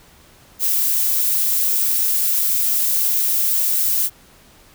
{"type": "noise", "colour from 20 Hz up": "violet", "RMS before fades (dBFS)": -18, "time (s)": [0.59, 4.1], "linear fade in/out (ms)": 50, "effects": ["pink hiss -49 dBFS RMS until 4.74 s"]}